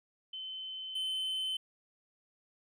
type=tone pair in turn; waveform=sine / triangle; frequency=3062 / 3062 Hz; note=G7 / G7; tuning=-41 / -41 cents; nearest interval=unison; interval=0 cents; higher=neither; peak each=-39 / -31 dBFS; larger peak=second; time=0.33-0.95 / 0.95-1.57 s; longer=neither; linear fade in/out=5 ms; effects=none